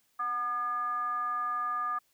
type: tone with frequency modulation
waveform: sine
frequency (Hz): 1212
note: D#6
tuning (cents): -46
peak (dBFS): -29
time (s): 0.19-1.99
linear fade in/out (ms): 10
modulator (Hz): 474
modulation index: 0.42
effects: white hiss -71 dBFS RMS until 2.13 s